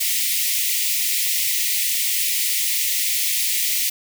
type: high-pass noise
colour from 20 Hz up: white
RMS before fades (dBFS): -21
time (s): 0-3.9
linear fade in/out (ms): 10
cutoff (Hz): 1900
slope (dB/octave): 96
effects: none